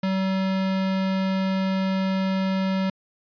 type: tone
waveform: square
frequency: 190.6 Hz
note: G3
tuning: 48 cents flat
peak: -22 dBFS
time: 0.03-2.9 s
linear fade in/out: 5 ms
effects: resampled to 11025 Hz